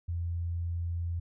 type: tone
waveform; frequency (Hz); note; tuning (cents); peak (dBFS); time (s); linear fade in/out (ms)
sine; 85.4; F2; -38; -30; 0.08-1.2; 10
effects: none